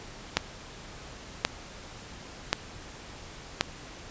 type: click train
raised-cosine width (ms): 0.2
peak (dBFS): -4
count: 4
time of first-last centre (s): 0.37-3.61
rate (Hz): 0.926
effects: pink hiss -45 dBFS RMS until 4.1 s + resampled to 16000 Hz